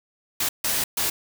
white noise bursts at uneven times, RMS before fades -24 dBFS, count 3, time 0.4-0.49 / 0.64-0.84 / 0.97-1.1 s, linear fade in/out 5 ms, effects none

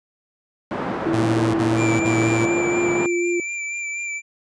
pink band-pass noise, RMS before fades -26 dBFS, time 0.71-3.06 s, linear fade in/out 0 ms, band 190 to 1200 Hz, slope 12 dB/octave
sine tone with pitch glide, 329.6 to 349 Hz, E4 to F4, 0 to -1 cents, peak -19 dBFS, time 1.06-3.4 s, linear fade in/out 2 ms, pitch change +99 cents, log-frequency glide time 2.24-2.67 s
sawtooth tone bursts, 115.5 Hz, A#2, 16 cents flat, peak -17 dBFS, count 3, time 1.13-2.458 s, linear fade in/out 10 ms, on 410 ms, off 49 ms
square tone with vibrato, 2349 Hz, D7, in tune, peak -26 dBFS, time 1.76-4.22 s, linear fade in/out 50 ms, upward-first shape sine, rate 4.1 Hz, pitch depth 25 cents each way
effects resampled to 22050 Hz

